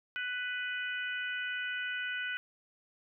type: harmonic tone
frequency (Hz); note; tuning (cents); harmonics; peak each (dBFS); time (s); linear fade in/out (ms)
496.2; B4; +8; 3 / 4 / 5 / 6; -35 / -43 / -42 / -43; 0.16-2.37; 0
effects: none